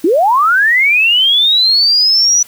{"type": "linear sweep", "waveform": "sine", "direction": "up", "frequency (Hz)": [291.6, 5940], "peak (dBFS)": -7, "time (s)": [0.04, 2.43], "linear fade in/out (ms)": 5, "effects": ["white hiss -40 dBFS RMS until 2.47 s"]}